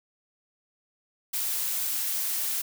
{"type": "noise", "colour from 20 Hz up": "blue", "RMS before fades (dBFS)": -29, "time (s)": [1.33, 2.62], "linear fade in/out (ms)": 10, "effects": []}